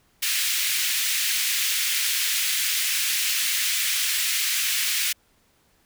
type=high-pass noise; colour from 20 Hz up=pink; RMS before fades=-24 dBFS; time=0.22-5.13 s; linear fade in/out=10 ms; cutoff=2000 Hz; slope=24 dB/octave; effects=pink hiss -63 dBFS RMS until 5.85 s